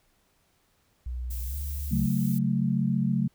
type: tone with pitch glide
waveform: sine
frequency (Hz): 61.6 to 70.76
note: B1 to C#2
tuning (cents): -4 to +36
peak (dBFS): -30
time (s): 1.06-2.06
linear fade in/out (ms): 5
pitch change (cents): +240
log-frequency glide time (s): 1.45-1.58
type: noise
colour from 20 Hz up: violet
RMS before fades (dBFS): -41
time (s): 1.3-2.39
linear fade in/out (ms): 10
type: chord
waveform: sine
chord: F# minor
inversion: second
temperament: equal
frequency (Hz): 138.59 / 185 / 220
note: C#3 / F#3 / A3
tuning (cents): 0 / 0 / 0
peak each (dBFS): -27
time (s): 1.91-3.28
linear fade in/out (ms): 10
effects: pink hiss -68 dBFS RMS until 3.34 s